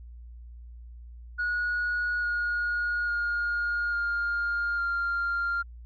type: tone with pitch steps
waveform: sine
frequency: 1453 / 1438 / 1423.1 / 1408.4 / 1393.8 Hz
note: F#6 / F#6 / F6 / F6 / F6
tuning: -32 / -50 / +32 / +14 / -4 cents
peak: -24 dBFS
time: 1.38-5.63 s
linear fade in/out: 20 ms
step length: 850 ms
effects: tanh soft clip ceiling -23 dBFS + added 59 Hz sine -42 dBFS peak until 5.85 s